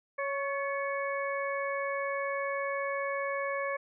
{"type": "harmonic tone with a mistuned harmonic", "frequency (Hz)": 555, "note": "C#5", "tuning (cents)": 2, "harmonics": [1, 2, 3, 4], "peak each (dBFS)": [-33, -36, -38, -39], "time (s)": [0.18, 3.77], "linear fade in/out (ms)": 10, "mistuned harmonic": 3, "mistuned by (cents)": 52, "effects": []}